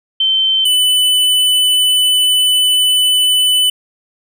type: tone pair in turn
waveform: sine / square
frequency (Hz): 3095 / 2998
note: G7 / F#7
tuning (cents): -23 / +22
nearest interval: minor second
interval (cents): 55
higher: first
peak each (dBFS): -10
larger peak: neither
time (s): 0.2-0.65 / 0.65-3.7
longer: second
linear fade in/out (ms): 5
effects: none